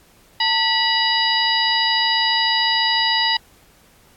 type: harmonic tone with a mistuned harmonic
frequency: 974 Hz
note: B5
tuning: 24 cents flat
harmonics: 1 / 2 / 3 / 4 / 5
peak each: -22 / -22 / -22 / -22 / -22 dBFS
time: 0.4-3.37 s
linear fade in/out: 5 ms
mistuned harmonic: 1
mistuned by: -140 cents
effects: pink hiss -53 dBFS RMS until 4.16 s + AAC 64 kbps